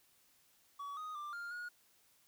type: tone with pitch steps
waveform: triangle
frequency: 1134 / 1246 / 1184 / 1402 / 1443 Hz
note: C#6 / D#6 / D6 / F6 / F#6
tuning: +39 / +2 / +14 / +6 / -44 cents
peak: -40 dBFS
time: 0.79-1.69 s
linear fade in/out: 10 ms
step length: 180 ms
effects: white hiss -70 dBFS RMS until 2.27 s